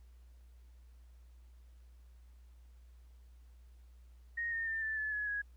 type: tone with pitch steps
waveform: sine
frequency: 1864.7 / 1829.5 / 1794.9 / 1761.1 / 1727.8 / 1695.2 / 1663.2 Hz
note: A#6 / A#6 / A6 / A6 / A6 / G#6 / G#6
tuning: 0 / -33 / +34 / +1 / -32 / +35 / +2 cents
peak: -34 dBFS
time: 4.37-5.42 s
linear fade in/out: 10 ms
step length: 150 ms
effects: added 60 Hz sine -55 dBFS peak until 5.56 s + pink hiss -75 dBFS RMS until 5.56 s